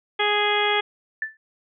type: harmonic tone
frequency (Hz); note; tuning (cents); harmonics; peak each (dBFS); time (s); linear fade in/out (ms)
415.3; G#4; 0; 1 / 2 / 3 / 4 / 5 / 6 / 7 / 8; -25 / -25 / -29 / -28 / -26 / -30 / -34 / -26; 0.19-0.81; 10
type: tone with exponential decay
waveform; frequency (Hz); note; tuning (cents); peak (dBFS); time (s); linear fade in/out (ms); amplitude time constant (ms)
sine; 1760; A6; 0; -20; 1.22-1.37; 2; 32
effects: none